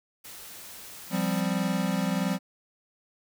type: noise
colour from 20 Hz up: white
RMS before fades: -44 dBFS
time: 0.24-1.41 s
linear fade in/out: 10 ms
type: chord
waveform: square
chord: F suspended second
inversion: none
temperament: equal with one note detuned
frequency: 174.61 / 196 / 257.6 Hz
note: F3 / G3 / C4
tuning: 0 / 0 / -27 cents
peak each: -30 / -29 / -33 dBFS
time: 1.1-2.39 s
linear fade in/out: 50 ms
effects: none